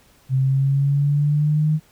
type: linear sweep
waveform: sine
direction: up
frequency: 130.81 to 155.56 Hz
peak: -15 dBFS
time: 0.29-1.8 s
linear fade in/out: 50 ms
effects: pink hiss -55 dBFS RMS until 1.91 s